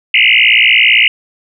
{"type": "tone with frequency modulation", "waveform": "sine", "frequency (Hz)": 2489, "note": "D#7", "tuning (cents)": 0, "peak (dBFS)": -5, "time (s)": [0.14, 1.08], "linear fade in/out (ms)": 2, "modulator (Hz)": 57.7, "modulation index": 7.8, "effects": []}